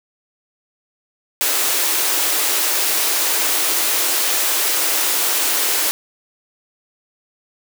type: high-pass noise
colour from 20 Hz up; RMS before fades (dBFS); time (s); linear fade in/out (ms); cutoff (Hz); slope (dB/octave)
white; -18; 1.41-5.91; 0; 280; 96
effects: none